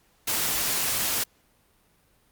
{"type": "noise", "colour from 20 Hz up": "white", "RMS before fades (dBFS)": -26, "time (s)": [0.27, 1.24], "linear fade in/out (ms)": 10, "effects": ["pink hiss -64 dBFS RMS until 2.31 s", "Opus 48 kbps"]}